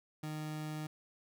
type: tone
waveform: 30% pulse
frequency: 153.7 Hz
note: D#3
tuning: 21 cents flat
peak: -36 dBFS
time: 0.23-0.87 s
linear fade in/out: 5 ms
effects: none